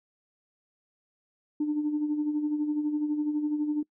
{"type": "tone with tremolo", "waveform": "sine", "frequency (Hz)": 299, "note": "D4", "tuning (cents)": 31, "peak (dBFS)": -22, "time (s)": [1.6, 3.83], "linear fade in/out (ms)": 5, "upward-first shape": "sine", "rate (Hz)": 12, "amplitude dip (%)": 55, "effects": ["noise-tail reverb RT60 0.1 s tail -25 dB re dry", "tanh soft clip ceiling -20 dBFS"]}